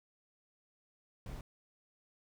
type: noise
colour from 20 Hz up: brown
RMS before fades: -44 dBFS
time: 1.26-1.41 s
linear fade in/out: 2 ms
effects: none